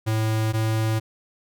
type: tone pair in turn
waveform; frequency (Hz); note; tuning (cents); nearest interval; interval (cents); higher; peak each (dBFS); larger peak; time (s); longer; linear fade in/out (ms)
square; 110 / 110.48; A2 / A2; 0 / +8; unison; 8; second; -21; neither; 0.06-0.53 / 0.53-1; neither; 20
effects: none